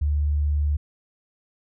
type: tone with vibrato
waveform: sine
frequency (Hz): 73.6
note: D2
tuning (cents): +4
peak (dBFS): -19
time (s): 0.01-0.77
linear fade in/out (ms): 10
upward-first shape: square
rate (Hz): 19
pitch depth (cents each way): 9
effects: none